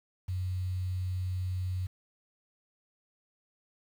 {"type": "tone with quantisation", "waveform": "sine", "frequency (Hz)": 92, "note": "F#2", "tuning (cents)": -9, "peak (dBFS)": -30, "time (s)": [0.28, 1.87], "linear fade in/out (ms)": 10, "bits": 9, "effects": []}